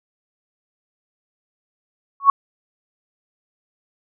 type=tone with exponential growth; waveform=sine; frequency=1109 Hz; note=C#6; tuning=in tune; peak=-3 dBFS; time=2.2-2.3 s; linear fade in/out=2 ms; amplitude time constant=21 ms; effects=none